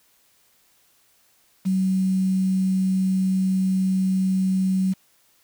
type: tone with quantisation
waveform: sine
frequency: 188.7 Hz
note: F#3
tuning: 34 cents sharp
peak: -18 dBFS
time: 1.65-4.94 s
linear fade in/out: 20 ms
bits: 7
effects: white hiss -61 dBFS RMS until 5.43 s